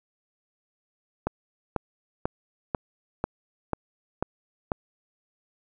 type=click train; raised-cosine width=1 ms; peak=-11 dBFS; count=8; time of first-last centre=1.27-4.718 s; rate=2.03 Hz; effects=none